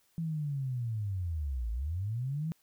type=linear two-way sweep; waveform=sine; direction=down then up; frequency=167.5 to 53.4 to 166.8 Hz; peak=-31 dBFS; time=0.18-2.52 s; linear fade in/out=0 ms; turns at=1.71 s; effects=white hiss -70 dBFS RMS until 2.62 s